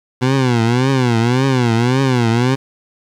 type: tone with vibrato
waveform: 20% pulse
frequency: 124.2 Hz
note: B2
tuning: 10 cents sharp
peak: -7 dBFS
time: 0.21-2.56 s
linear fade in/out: 20 ms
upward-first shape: triangle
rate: 1.8 Hz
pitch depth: 180 cents each way
effects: low-pass 6000 Hz 12 dB/octave + 7-bit